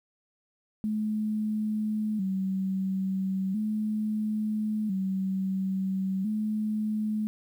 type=tone with vibrato; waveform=sine; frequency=202.2 Hz; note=G#3; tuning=46 cents flat; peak=-26 dBFS; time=0.84-7.27 s; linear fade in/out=0 ms; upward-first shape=square; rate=0.37 Hz; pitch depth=100 cents each way; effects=10-bit